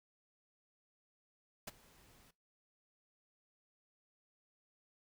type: noise with ADSR envelope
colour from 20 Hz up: pink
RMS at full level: -41 dBFS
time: 1.67-2.31 s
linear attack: 8 ms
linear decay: 23 ms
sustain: -24 dB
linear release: 7 ms
effects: noise-tail reverb RT60 0.2 s tail -19 dB re dry